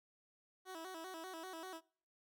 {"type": "tone with vibrato", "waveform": "15% pulse", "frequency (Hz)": 349.2, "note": "F4", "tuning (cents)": 0, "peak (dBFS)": -40, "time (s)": [0.65, 1.81], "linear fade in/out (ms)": 50, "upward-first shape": "square", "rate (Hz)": 5.1, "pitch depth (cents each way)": 120, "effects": ["noise-tail reverb RT60 0.5 s tail -24 dB re dry"]}